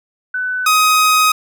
sine / sawtooth tone pair in turn, 1500 / 1257.3 Hz, F#6 / D#6, +23 / +18 cents, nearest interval minor third, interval 305 cents, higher first, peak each -17 / -6 dBFS, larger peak second, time 0.34-0.66 / 0.66-1.32 s, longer second, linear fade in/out 5 ms, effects none

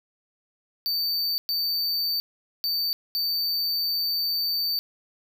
square tone bursts at uneven times, 4583 Hz, D8, 43 cents flat, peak -24 dBFS, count 4, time 0.86-1.38 / 1.49-2.2 / 2.64-2.93 / 3.15-4.79 s, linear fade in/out 0 ms, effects none

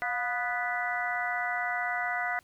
harmonic tone with a mistuned harmonic, 246.9 Hz, B3, in tune, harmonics 3 / 4 / 5 / 6 / 7 / 8, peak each -33 / -41 / -39 / -34 / -41 / -33 dBFS, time 0.02-2.39 s, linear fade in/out 0 ms, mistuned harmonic 3, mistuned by -61 cents, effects pink hiss -63 dBFS RMS until 2.43 s

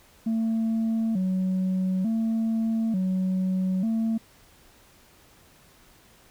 sine tone with vibrato, 204.7 Hz, G#3, 25 cents flat, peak -20 dBFS, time 0.26-4.18 s, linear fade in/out 10 ms, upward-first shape square, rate 0.56 Hz, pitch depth 160 cents each way, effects tanh soft clip ceiling -21 dBFS + pink hiss -56 dBFS RMS until 6.3 s

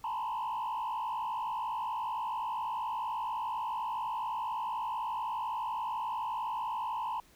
sine tone with frequency modulation, 944 Hz, A#5, 22 cents sharp, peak -30 dBFS, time 0.04-7.2 s, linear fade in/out 2 ms, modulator 55.8 Hz, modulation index 1.5, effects tanh soft clip ceiling -31 dBFS + pink hiss -62 dBFS RMS until 7.35 s

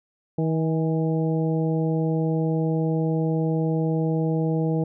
harmonic tone with a mistuned harmonic, 160 Hz, D#3, 49 cents sharp, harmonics 1 / 2 / 3 / 4 / 5, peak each -22 / -27 / -28 / -35 / -37 dBFS, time 0.38-4.84 s, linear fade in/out 5 ms, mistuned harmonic 5, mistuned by +35 cents, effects none

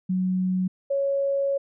sine tone pair in turn, 185 / 554.4 Hz, F#3 / C#5, 0 / 0 cents, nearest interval octave + perfect fifth, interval 1900 cents, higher second, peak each -21 dBFS, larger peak neither, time 0.09-0.68 / 0.9-1.58 s, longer second, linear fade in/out 10 ms, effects none

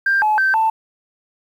sine tone with pitch steps, 1587 / 855 / 1553 / 887 Hz, G6 / A5 / G6 / A5, +21 / -50 / -17 / +14 cents, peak -12 dBFS, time 0.06-0.7 s, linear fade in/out 5 ms, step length 160 ms, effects tanh soft clip ceiling -9 dBFS + 8-bit

